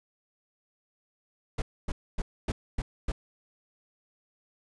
brown noise bursts, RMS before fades -29 dBFS, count 6, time 1.58-3.12 s, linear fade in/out 5 ms, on 40 ms, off 260 ms, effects resampled to 22050 Hz

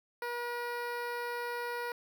15% pulse tone with notch filter, 480 Hz, B4, 49 cents flat, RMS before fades -37 dBFS, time 0.22-1.92 s, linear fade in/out 2 ms, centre 7300 Hz, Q 0.66, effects none

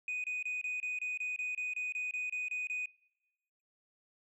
sine tone bursts, 2489 Hz, D#7, in tune, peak -32 dBFS, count 15, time 0.08-2.858 s, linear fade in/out 2 ms, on 160 ms, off 27 ms, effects noise-tail reverb RT60 1.0 s tail -25 dB re dry + tanh soft clip ceiling -32 dBFS

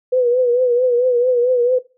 sine tone with vibrato, 493.9 Hz, B4, in tune, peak -12 dBFS, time 0.12-1.79 s, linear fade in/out 10 ms, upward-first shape triangle, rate 4.5 Hz, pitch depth 78 cents each way, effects noise-tail reverb RT60 0.3 s tail -17 dB re dry

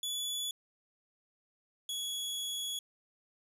sawtooth tone pair in turn, 3428 / 3363 Hz, A7 / G#7, -46 / +21 cents, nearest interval unison, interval 33 cents, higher first, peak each -31 / -32 dBFS, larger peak first, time 0.03-0.51 / 1.89-2.79 s, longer second, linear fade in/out 2 ms, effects resampled to 32000 Hz

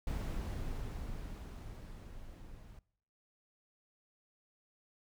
brown noise with level ramp, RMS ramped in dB -36 to -53 dBFS, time 0.07-2.79 s, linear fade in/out 2 ms, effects noise-tail reverb RT60 0.7 s tail -23 dB re dry

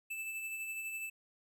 square tone with tremolo, 2637 Hz, E7, in tune, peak -38 dBFS, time 0.1-1.1 s, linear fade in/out 10 ms, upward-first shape sine, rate 12 Hz, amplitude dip 35%, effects none

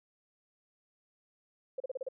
sine tone bursts, 523.3 Hz, C5, in tune, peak -33 dBFS, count 6, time 1.78-2.087 s, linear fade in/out 5 ms, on 22 ms, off 35 ms, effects none

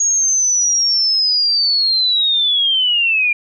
sine linear sweep, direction down, 6645 to 2381 Hz, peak -12 dBFS, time 0-3.33 s, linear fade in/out 5 ms, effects none

